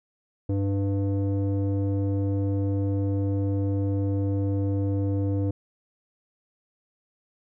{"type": "tone with low-pass filter", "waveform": "square", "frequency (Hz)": 99, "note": "G2", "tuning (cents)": 18, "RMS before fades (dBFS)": -25, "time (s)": [0.49, 5.51], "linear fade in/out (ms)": 5, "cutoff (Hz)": 410, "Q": 2.7, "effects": []}